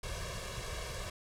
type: noise with comb filter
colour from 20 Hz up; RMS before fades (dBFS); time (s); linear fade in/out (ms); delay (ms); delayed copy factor
pink; -40; 0.03-1.1; 5; 1.8; +0.95
effects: low-pass 9000 Hz 12 dB/octave